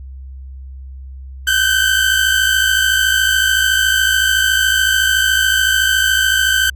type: tone pair together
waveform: 30% pulse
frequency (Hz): 1514.2 / 1568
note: F#6 / G6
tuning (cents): +40 / 0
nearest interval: minor second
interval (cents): 60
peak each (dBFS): -12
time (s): 1.47-6.7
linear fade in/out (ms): 5
effects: added 66 Hz sine -29 dBFS peak until 6.75 s + AAC 64 kbps